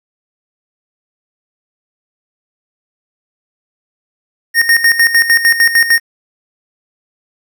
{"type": "tone with tremolo", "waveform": "square", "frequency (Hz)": 1848, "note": "A#6", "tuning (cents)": -16, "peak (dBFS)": -6, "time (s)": [4.54, 6], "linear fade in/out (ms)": 50, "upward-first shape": "square", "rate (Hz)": 6.6, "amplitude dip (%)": 70, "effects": ["8-bit"]}